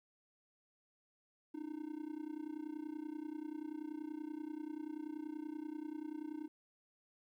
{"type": "tone with amplitude modulation", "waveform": "triangle", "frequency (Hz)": 305.5, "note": "D#4", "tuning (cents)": -32, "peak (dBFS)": -36, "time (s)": [1.54, 6.48], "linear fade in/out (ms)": 10, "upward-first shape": "sine", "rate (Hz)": 30.4, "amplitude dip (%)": 90, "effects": ["13-bit"]}